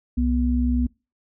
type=tone pair together; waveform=sine; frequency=64.76 / 244.5 Hz; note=C2 / B3; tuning=-17 / -17 cents; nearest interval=octave + major seventh; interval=2300 cents; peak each=-21 dBFS; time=0.17-0.87 s; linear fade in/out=10 ms; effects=noise-tail reverb RT60 0.3 s tail -25 dB re dry